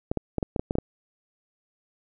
clicks, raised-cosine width 2 ms, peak -12 dBFS, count 9, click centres 0.115 / 0.173 / 0.383 / 0.428 / 0.562 / 0.595 / 0.709 / 0.754 / 0.785 s, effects none

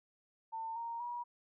sine tone with pitch steps, 899 / 929.6 / 961.3 Hz, A5 / A#5 / B5, +37 / -5 / -47 cents, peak -38 dBFS, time 0.52-1.24 s, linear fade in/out 20 ms, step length 240 ms, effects none

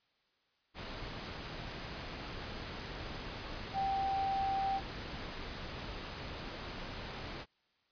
sine tone in noise, 780 Hz, G5, 9 cents flat, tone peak -31 dBFS, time 3.73-4.81 s, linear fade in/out 50 ms, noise pink, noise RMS -43 dBFS, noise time 0.74-7.46 s, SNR +9 dB, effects white hiss -75 dBFS RMS until 7.91 s + resampled to 11025 Hz

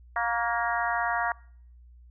harmonic tone with a mistuned harmonic, 235 Hz, A#3, 14 cents sharp, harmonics 3 / 4 / 5 / 6 / 7 / 8, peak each -30 / -31 / -32 / -33 / -33 / -34 dBFS, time 0.16-1.32 s, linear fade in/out 2 ms, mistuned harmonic 5, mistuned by -40 cents, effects noise-tail reverb RT60 0.6 s tail -25 dB re dry + added 60 Hz sine -49 dBFS peak until 2.1 s

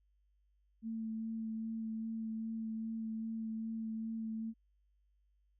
sine tone with vibrato, 222.9 Hz, A3, 23 cents sharp, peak -37 dBFS, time 0.82-4.54 s, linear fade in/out 50 ms, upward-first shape sine, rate 2.5 Hz, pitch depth 14 cents each way, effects added 50 Hz sine -70 dBFS peak until 5.59 s

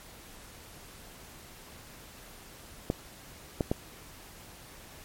clicks, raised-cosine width 2 ms, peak -13 dBFS, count 3, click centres 2.901 / 3.608 / 3.715 s, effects pink hiss -50 dBFS RMS until 5.04 s + MP3 64 kbps

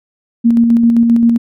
sine tone with tremolo, 233.1 Hz, A#3, in tune, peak -5 dBFS, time 0.44-1.38 s, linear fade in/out 20 ms, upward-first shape square, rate 7.6 Hz, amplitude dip 30%, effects none

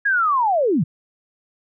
sine linear sweep, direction down, 1679 to 123.47 Hz, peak -15 dBFS, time 0.05-0.84 s, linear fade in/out 10 ms, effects none

